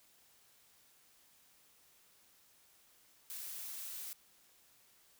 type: noise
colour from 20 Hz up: blue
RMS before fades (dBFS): -45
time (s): 3.3-4.13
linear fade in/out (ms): 0
effects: white hiss -67 dBFS RMS until 5.19 s